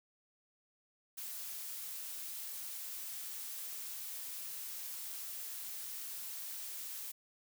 blue noise, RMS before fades -44 dBFS, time 1.17-7.12 s, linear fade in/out 10 ms, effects none

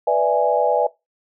sine chord, E dominant seventh, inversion second, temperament equal with one note detuned, 493.9 / 589.7 / 659.3 / 830.6 Hz, B4 / D5 / E5 / G#5, 0 / +7 / 0 / 0 cents, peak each -20 dBFS, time 0.07-0.87 s, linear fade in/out 5 ms, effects noise-tail reverb RT60 0.2 s tail -20 dB re dry

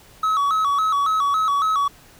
triangle tone with vibrato, 1205 Hz, D6, 44 cents sharp, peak -15 dBFS, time 0.23-1.88 s, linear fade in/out 5 ms, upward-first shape square, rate 3.6 Hz, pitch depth 110 cents each way, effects pink hiss -49 dBFS RMS until 2.19 s

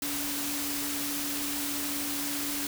sine tone in noise, 287.2 Hz, D4, 39 cents flat, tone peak -36 dBFS, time 0.02-2.67 s, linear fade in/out 2 ms, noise white, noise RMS -33 dBFS, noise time 0.02-2.67 s, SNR -6 dB, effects none

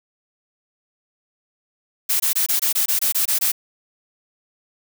blue noise bursts, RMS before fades -19 dBFS, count 11, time 2.09-3.52 s, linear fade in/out 10 ms, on 110 ms, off 22 ms, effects none

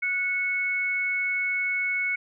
sine tone pair together, 1468 / 2205 Hz, F#6 / C#7, -14 / -10 cents, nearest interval perfect fifth, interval 704 cents, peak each -33 / -24 dBFS, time 0.02-2.16 s, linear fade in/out 10 ms, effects none

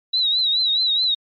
sine tone with vibrato, 3900 Hz, B7, 23 cents flat, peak -16 dBFS, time 0.13-1.15 s, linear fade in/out 10 ms, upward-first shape triangle, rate 4.7 Hz, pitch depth 99 cents each way, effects MP3 48 kbps

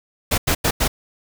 pink noise bursts at uneven times, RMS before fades -18 dBFS, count 4, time 0.31-0.38 / 0.47-0.55 / 0.64-0.71 / 0.8-0.88 s, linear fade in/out 10 ms, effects none

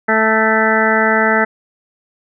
harmonic tone, 220 Hz, A3, in tune, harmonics 1 / 2 / 3 / 4 / 6 / 7 / 8 / 9, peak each -19 / -19 / -19 / -19 / -19 / -19 / -19 / -19 dBFS, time 0.08-1.45 s, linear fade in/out 10 ms, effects none

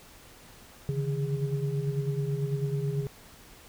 sine tone cluster, 140 / 149.1 / 160 / 410.1 Hz, C#3 / D3 / D#3 / G#4, +18 / +27 / +49 / -22 cents, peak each -29 / -34 / -37 / -35 dBFS, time 0.89-3.07 s, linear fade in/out 0 ms, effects pink hiss -52 dBFS RMS until 3.68 s

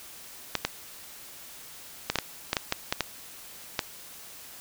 clicks, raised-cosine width 0.2 ms, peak -7 dBFS, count 11, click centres 0.553 / 0.65 / 2.1 / 2.157 / 2.187 / 2.531 / 2.568 / 2.724 / 2.925 / 3.007 / 3.792 s, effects white hiss -46 dBFS RMS until 4.6 s

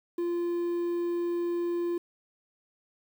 triangle tone with quantisation, 345.8 Hz, F4, 17 cents flat, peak -25 dBFS, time 0.18-1.98 s, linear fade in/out 5 ms, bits 9, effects none

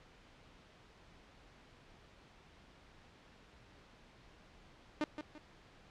sawtooth tone with echo, 301.8 Hz, D4, 47 cents sharp, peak -28 dBFS, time 5.01-5.04 s, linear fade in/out 0 ms, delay 170 ms, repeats 2, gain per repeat -9 dB, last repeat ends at 5.38 s, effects pink hiss -61 dBFS RMS until 5.9 s + low-pass 4000 Hz 12 dB/octave

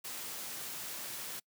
white noise, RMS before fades -42 dBFS, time 0.04-1.4 s, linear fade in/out 10 ms, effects noise-tail reverb RT60 0.1 s tail -26 dB re dry + high-pass 100 Hz 12 dB/octave

